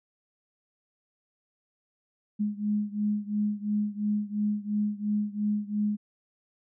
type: beating tone pair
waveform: sine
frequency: 207.7 / 210.6 Hz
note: G#3 / G#3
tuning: 0 / +24 cents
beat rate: 2.9 Hz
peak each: -28 / -30 dBFS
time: 2.39-5.97 s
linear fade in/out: 20 ms
effects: none